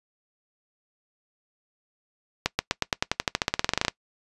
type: accelerating click train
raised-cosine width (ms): 0.2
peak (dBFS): -4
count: 21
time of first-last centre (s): 2.46-3.882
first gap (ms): 130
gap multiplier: 0.93
effects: noise-tail reverb RT60 0.1 s tail -22 dB re dry + resampled to 24000 Hz